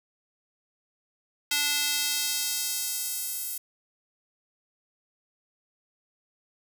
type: tone with high-pass filter sweep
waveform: square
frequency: 291.5 Hz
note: D4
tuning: 13 cents flat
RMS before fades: -29 dBFS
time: 1.51-3.58 s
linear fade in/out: 5 ms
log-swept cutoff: 2700 to 11000 Hz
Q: 0.83
effects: none